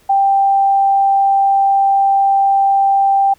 sine tone, 787 Hz, G5, 7 cents sharp, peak -9 dBFS, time 0.09-3.34 s, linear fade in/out 10 ms, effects pink hiss -52 dBFS RMS until 3.38 s

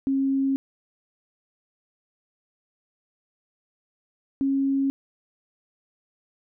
sine tone pair in turn, 270.9 / 273.1 Hz, C#4 / C#4, -40 / -26 cents, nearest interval unison, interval 14 cents, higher second, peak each -20 dBFS, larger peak neither, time 0.07-0.56 / 4.41-4.9 s, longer neither, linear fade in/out 0 ms, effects none

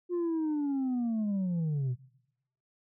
sine linear sweep, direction down, 357.7 to 119.8 Hz, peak -25 dBFS, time 0.09-1.96 s, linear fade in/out 50 ms, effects noise-tail reverb RT60 0.9 s tail -24 dB re dry + tanh soft clip ceiling -27 dBFS

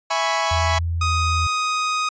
sawtooth chord, C# minor seventh, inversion first, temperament equal, 659.3 / 830.6 / 987.8 / 1108.7 Hz, E5 / G#5 / B5 / C#6, 0 / 0 / 0 / 0 cents, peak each -21 dBFS, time 0.1-0.79 s, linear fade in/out 10 ms
sine tone with pitch glide, 84 to 83.28 Hz, E2 to E2, +33 to +18 cents, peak -20 dBFS, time 0.51-1.47 s, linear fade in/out 5 ms, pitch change -15 cents, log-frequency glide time 1.1-1.25 s
sawtooth tone, 1249 Hz, D#6, 6 cents sharp, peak -16 dBFS, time 1.01-2.09 s, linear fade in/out 5 ms
effects resampled to 16000 Hz

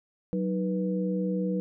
sine tone cluster, 186.4 / 311.3 / 488.9 Hz, F#3 / D#4 / B4, +13 / +1 / -18 cents, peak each -27 / -34 / -32 dBFS, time 0.33-1.6 s, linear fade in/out 0 ms, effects none

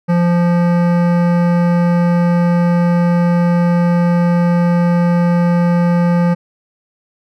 sine tone with hard clipping, 173.6 Hz, F3, 10 cents flat, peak -12 dBFS, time 0.08-6.35 s, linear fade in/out 20 ms, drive 16 dB, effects none

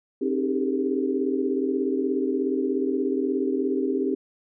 sine tone cluster, 266.2 / 308.7 / 393.2 / 410 / 449.8 Hz, C4 / D#4 / G4 / G#4 / A4, +30 / -14 / +5 / -22 / +38 cents, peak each -26 / -29 / -26 / -33 / -35 dBFS, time 0.21-4.15 s, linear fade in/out 10 ms, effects none

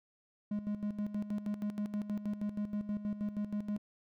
triangle tone with tremolo, 207.7 Hz, G#3, in tune, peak -30 dBFS, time 0.51-3.78 s, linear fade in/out 5 ms, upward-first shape square, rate 6.3 Hz, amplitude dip 70%, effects none

